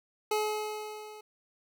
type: tone with level ramp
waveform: 25% pulse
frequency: 426 Hz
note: G#4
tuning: 44 cents sharp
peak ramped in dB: -22 to -42 dBFS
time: 0.31-1.21 s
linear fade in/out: 5 ms
effects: none